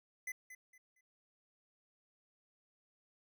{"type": "tone with echo", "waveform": "square", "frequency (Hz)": 2026, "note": "B6", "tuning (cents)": 44, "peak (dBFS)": -40, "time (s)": [0.27, 0.32], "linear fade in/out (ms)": 5, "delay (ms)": 230, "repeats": 3, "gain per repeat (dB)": -11, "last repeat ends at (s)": 1.01, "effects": []}